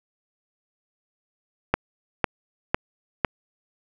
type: click train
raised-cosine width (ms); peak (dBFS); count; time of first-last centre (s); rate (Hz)
0.5; -3; 4; 1.74-3.248; 1.99
effects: none